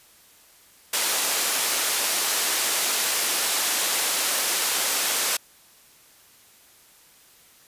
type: band-pass noise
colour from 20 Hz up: white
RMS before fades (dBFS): -24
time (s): 0.93-5.37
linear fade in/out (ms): 5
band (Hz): 370 to 12000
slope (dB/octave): 12
effects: white hiss -54 dBFS RMS until 7.67 s + resampled to 32000 Hz